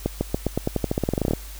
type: accelerating click train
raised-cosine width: 2 ms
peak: -8 dBFS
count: 19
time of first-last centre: 0.06-1.335 s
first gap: 150 ms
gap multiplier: 0.9
effects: added 50 Hz sine -36 dBFS peak until 1.59 s + white hiss -43 dBFS RMS until 1.59 s